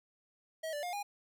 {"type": "tone with pitch steps", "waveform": "square", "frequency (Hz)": [640, 586, 710, 816], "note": ["D#5", "D5", "F5", "G#5"], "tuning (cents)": [49, -4, 28, -31], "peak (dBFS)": -37, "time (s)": [0.63, 1.03], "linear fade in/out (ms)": 10, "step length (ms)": 100, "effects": []}